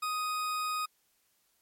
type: tone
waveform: 40% pulse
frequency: 1248 Hz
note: D#6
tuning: 5 cents sharp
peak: -30 dBFS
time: 0.02-0.86 s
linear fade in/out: 10 ms
effects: white hiss -72 dBFS RMS until 1.61 s + MP3 64 kbps